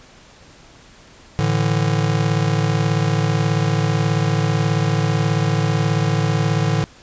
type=chord; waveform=square; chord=A suspended fourth; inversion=none; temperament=just; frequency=110 / 146.67 / 165 Hz; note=A2 / D3 / E3; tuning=0 / -2 / +2 cents; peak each=-21 / -20 / -23 dBFS; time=1.39-6.84 s; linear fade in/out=0 ms; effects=pink hiss -46 dBFS RMS until 7.02 s + resampled to 16000 Hz